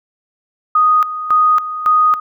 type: tone with tremolo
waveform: sine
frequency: 1243 Hz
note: D#6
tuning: 2 cents flat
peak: -8 dBFS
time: 0.75-2.2 s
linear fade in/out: 5 ms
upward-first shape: square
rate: 1.8 Hz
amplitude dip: 75%
effects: none